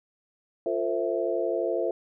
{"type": "chord", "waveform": "sine", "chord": "F major seventh", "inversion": "none", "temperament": "equal with one note detuned", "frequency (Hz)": [349.2, 451.3, 523.3, 659.3], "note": ["F4", "A4", "C5", "E5"], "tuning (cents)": [0, 44, 0, 0], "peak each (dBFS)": -30, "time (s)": [0.66, 1.91], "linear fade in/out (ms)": 2, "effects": []}